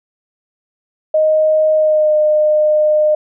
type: tone with pitch glide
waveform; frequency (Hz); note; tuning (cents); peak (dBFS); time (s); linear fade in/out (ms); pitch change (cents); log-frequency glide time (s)
sine; 622.3 to 609.1; D#5 to D#5; 0 to -37; -9; 1.14-3.15; 5; -37; 1.74-2.16
effects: none